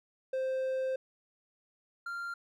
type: tone pair in turn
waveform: triangle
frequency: 523.3 / 1389.4 Hz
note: C5 / F6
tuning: 0 / -9 cents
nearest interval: octave + perfect fourth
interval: 1691 cents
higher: second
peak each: -28 / -34 dBFS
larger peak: first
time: 0.33-0.96 / 2.06-2.34 s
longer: first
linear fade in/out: 5 ms
effects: none